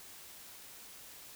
silence, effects white hiss -52 dBFS RMS until 1.35 s

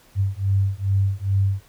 sine beating tone pair, 96.7 / 99.1 Hz, G2 / G2, -23 / +19 cents, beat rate 2.4 Hz, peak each -21 dBFS, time 0.15-1.63 s, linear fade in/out 50 ms, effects pink hiss -54 dBFS RMS until 1.68 s

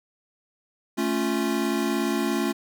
square chord, A augmented, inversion none, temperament equal, 220 / 277.2 / 349.2 Hz, A3 / C#4 / E#4, 0 / 0 / 0 cents, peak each -28 dBFS, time 0.97-2.53 s, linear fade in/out 20 ms, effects none

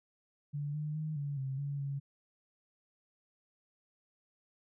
sine tone with pitch steps, 145.2 / 151 / 155.1 / 143 / 133.9 / 141.9 / 139.5 Hz, D3 / D3 / D#3 / D3 / C3 / C#3 / C#3, -19 / +48 / -5 / -46 / +40 / +41 / +11 cents, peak -34 dBFS, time 0.53-2 s, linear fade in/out 20 ms, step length 210 ms, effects none

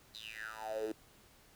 10% pulse tone with high-pass filter sweep, 110 Hz, A2, in tune, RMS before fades -42 dBFS, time 0.14-0.92 s, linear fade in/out 5 ms, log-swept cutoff 4200 to 330 Hz, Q 9.6, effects pink hiss -63 dBFS RMS until 1.55 s

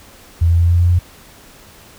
sine tone with pitch steps, 84 / 84.83 / 85.67 / 86.51 / 87.37 / 88.23 Hz, E2 / F2 / F2 / F2 / F2 / F2, +33 / -50 / -33 / -16 / +1 / +18 cents, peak -9 dBFS, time 0.41-0.992 s, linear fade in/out 10 ms, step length 97 ms, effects pink hiss -43 dBFS RMS until 1.98 s

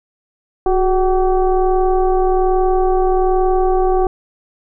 sine tone with frequency modulation, 368.4 Hz, F#4, 7 cents flat, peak -11 dBFS, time 0.66-4.07 s, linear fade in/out 2 ms, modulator 389 Hz, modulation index 1.1, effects none

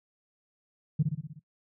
sine tone with echo, 151.3 Hz, D#3, 48 cents flat, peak -19 dBFS, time 0.99-1.03 s, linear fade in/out 10 ms, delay 61 ms, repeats 6, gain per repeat -4 dB, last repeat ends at 1.396 s, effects noise-tail reverb RT60 0.1 s tail -18 dB re dry + tanh soft clip ceiling -15 dBFS

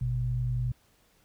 sine tone pair together, 51.9 / 123.3 Hz, G#1 / B2, 0 / -2 cents, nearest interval octave + minor third, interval 1498 cents, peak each -33 / -27 dBFS, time 0.01-0.72 s, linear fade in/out 5 ms, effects pink hiss -65 dBFS RMS until 1.24 s

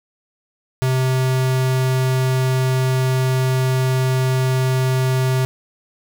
square tone, 129.9 Hz, C3, 12 cents flat, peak -16 dBFS, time 0.82-5.45 s, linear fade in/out 0 ms, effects none

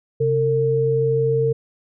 sine tone pair together, 133.8 / 453.6 Hz, C3 / A#4, +39 / -47 cents, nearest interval octave + major sixth, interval 2114 cents, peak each -21 / -17 dBFS, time 0.2-1.53 s, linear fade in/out 10 ms, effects none

